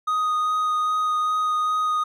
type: tone with vibrato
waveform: triangle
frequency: 1244.5 Hz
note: D#6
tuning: in tune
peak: -18 dBFS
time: 0.07-2.04 s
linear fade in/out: 10 ms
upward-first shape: sine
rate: 2.5 Hz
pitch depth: 9 cents each way
effects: none